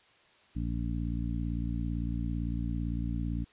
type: harmonic tone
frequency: 57.8 Hz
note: A#1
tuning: 14 cents flat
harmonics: 1 / 2 / 3 / 4 / 5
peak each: -33 / -36 / -38 / -39 / -40 dBFS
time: 0.55-3.45 s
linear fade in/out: 20 ms
effects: white hiss -62 dBFS RMS until 3.52 s + resampled to 8000 Hz